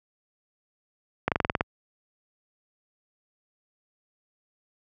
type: slowing click train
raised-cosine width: 0.5 ms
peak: -7 dBFS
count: 8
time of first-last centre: 1.28-1.609 s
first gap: 38 ms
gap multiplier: 1.07
effects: high-pass 60 Hz 12 dB/octave